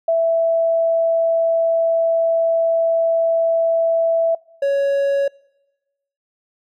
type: tone pair in turn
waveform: sine / triangle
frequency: 661 / 557.3 Hz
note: E5 / C#5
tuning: +5 / +9 cents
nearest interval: minor third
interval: 296 cents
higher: first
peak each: -13 dBFS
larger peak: neither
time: 0.08-4.35 / 4.62-5.28 s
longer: first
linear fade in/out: 5 ms
effects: noise-tail reverb RT60 1.0 s tail -25 dB re dry